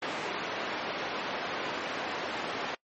pink band-pass noise, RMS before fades -35 dBFS, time 0.02-2.75 s, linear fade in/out 5 ms, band 350 to 3000 Hz, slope 12 dB/octave, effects noise-tail reverb RT60 0.1 s tail -25 dB re dry + MP3 32 kbps

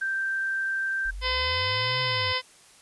sine tone, 1568 Hz, G6, in tune, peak -25 dBFS, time 0.01-1.11 s, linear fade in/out 10 ms
sine linear two-way sweep, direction up then down, 36.22 to 130.81 to 88.4 Hz, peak -33 dBFS, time 1.05-2.33 s, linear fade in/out 10 ms, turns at 2.01 s
harmonic tone, 510 Hz, C5, 44 cents flat, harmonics 1 / 2 / 3 / 4 / 5 / 6 / 7 / 8 / 9 / 10, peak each -34 / -31 / -37 / -30 / -38 / -32 / -35 / -39 / -38 / -32 dBFS, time 1.21-2.42 s, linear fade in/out 50 ms
effects white hiss -54 dBFS RMS until 2.81 s + resampled to 24000 Hz

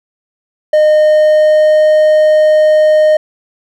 triangle tone with pitch glide, 612 to 615.9 Hz, D#5 to D#5, -29 to -18 cents, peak -3 dBFS, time 0.73-3.17 s, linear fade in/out 5 ms, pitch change +11 cents, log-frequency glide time 0.86-1.9 s, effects none

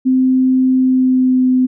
sine tone with pitch glide, 258.8 to 255.4 Hz, C4 to C4, -19 to -42 cents, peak -9 dBFS, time 0.05-1.67 s, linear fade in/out 20 ms, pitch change -23 cents, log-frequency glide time 0.77-1.48 s, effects none

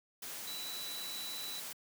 sine tone in noise, 3951 Hz, B7, in tune, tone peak -42 dBFS, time 0.47-1.6 s, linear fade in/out 5 ms, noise white, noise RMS -44 dBFS, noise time 0.22-1.73 s, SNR -1 dB, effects high-pass 150 Hz 12 dB/octave

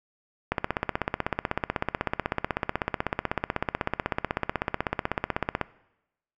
click train, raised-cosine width 0.5 ms, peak -9 dBFS, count 83, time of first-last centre 0.52-5.613 s, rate 16.1 Hz, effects noise-tail reverb RT60 0.9 s tail -20 dB re dry

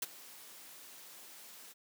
white noise with ADSR envelope, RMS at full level -34 dBFS, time 0.02-1.74 s, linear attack 5 ms, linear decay 27 ms, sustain -19 dB, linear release 28 ms, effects high-pass 200 Hz 12 dB/octave

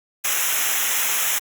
white noise with comb filter, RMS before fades -21 dBFS, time 0.24-1.39 s, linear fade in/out 10 ms, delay 0.22 ms, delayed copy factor -0.95, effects Opus 48 kbps

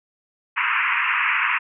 white band-pass noise, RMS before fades -21 dBFS, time 0.56-1.59 s, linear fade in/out 20 ms, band 950 to 2700 Hz, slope 96 dB/octave, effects none

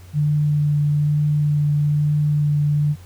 sine tone with vibrato, 148 Hz, D3, 14 cents sharp, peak -15 dBFS, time 0.13-2.96 s, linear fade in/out 50 ms, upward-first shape triangle, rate 1.1 Hz, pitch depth 14 cents each way, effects added 90 Hz sine -39 dBFS peak until 3.05 s + pink hiss -50 dBFS RMS until 3.05 s

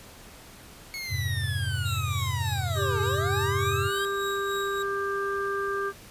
25% pulse linear two-way sweep, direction down then up, 2200 to 415.3 to 1622 Hz, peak -29 dBFS, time 0.94-4.05 s, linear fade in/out 0 ms, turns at 3.01 s
sine chord, F minor, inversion none, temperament equal, 87.31 / 103.83 / 130.81 Hz, F2 / Ab2 / C3, 0 / 0 / 0 cents, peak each -31 / -30 / -32 dBFS, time 1.08-3.91 s, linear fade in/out 50 ms
sawtooth tone with tremolo, 3811 Hz, A#7, 38 cents sharp, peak -31 dBFS, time 1.85-4.83 s, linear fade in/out 10 ms, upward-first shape sine, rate 3.4 Hz, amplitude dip 55%
harmonic tone, 396.7 Hz, G4, 21 cents sharp, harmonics 1 / 3 / 4, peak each -29 / -31 / -33 dBFS, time 2.75-5.93 s, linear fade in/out 50 ms
effects pink hiss -48 dBFS RMS until 6.1 s + resampled to 32000 Hz

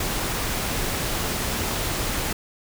pink noise, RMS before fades -26 dBFS, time 0-2.33 s, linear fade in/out 5 ms, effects none

